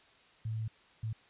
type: tone bursts at uneven times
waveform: sine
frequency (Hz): 110.6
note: A2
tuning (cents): +9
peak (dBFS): -33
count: 2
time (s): 0.45-0.68 / 1.03-1.13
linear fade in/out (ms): 5
effects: white hiss -62 dBFS RMS until 1.29 s + resampled to 8000 Hz